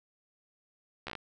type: slowing click train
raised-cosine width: 0.3 ms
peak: -22 dBFS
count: 6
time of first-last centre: 1.07-1.153 s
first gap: 13 ms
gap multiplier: 1.12
effects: none